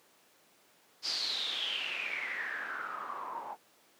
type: noise with low-pass filter sweep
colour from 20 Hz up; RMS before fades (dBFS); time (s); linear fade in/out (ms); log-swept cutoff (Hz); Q
white; -37; 1.02-3.57; 50; 5000 to 830; 9.2
effects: pink hiss -64 dBFS RMS until 3.99 s + high-pass 300 Hz 12 dB/octave